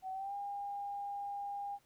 sine tone with pitch glide, 757 to 806.7 Hz, F#5 to G5, +39 to +49 cents, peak -38 dBFS, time 0.02-1.79 s, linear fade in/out 50 ms, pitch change +110 cents, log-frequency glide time 0.12-0.34 s, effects pink hiss -71 dBFS RMS until 1.85 s

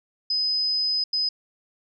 sine tone bursts at uneven times, 5030 Hz, D#8, 18 cents sharp, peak -21 dBFS, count 2, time 0.3-1.04 / 1.13-1.29 s, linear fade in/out 5 ms, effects none

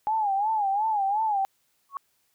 sine tone with vibrato, 830.6 Hz, G#5, in tune, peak -22 dBFS, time 0.07-1.45 s, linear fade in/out 0 ms, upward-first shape sine, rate 2.8 Hz, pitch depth 120 cents each way
sine tone with exponential growth, 1108.7 Hz, C#6, in tune, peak -25 dBFS, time 1.89-1.97 s, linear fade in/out 1 ms, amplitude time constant 17 ms
effects white hiss -70 dBFS RMS until 2.34 s

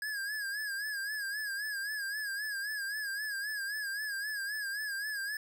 square tone with vibrato, 1658 Hz, G#6, 3 cents flat, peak -35 dBFS, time 0.02-5.37 s, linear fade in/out 2 ms, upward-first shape sine, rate 3.8 Hz, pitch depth 83 cents each way, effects none

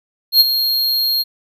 square tone with ADSR envelope, 4241 Hz, C8, 23 cents sharp, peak -5 dBFS, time 0.32-1.24 s, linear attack 84 ms, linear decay 25 ms, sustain -10 dB, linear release 29 ms, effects none

